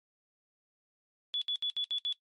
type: tone bursts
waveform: sine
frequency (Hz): 3425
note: A7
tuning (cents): -47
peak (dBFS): -30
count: 6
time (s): 1.34-2.126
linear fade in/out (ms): 0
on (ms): 76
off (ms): 66
effects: noise-tail reverb RT60 0.1 s tail -17 dB re dry + MP3 48 kbps